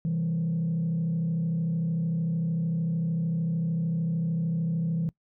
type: tone with frequency modulation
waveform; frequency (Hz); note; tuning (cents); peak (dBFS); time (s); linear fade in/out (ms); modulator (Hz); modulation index
sine; 165; E3; +2; -23; 0.05-5.09; 0; 33.3; 0.5
effects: noise-tail reverb RT60 0.1 s tail -23 dB re dry + tanh soft clip ceiling -22 dBFS